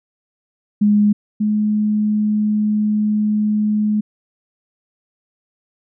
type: tone pair in turn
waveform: sine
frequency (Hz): 207.7 / 211.5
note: G#3 / G#3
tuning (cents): 0 / +32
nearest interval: unison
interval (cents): 32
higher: second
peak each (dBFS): -10 / -14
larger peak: first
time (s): 0.81-1.13 / 1.4-4.01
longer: second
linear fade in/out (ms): 10
effects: none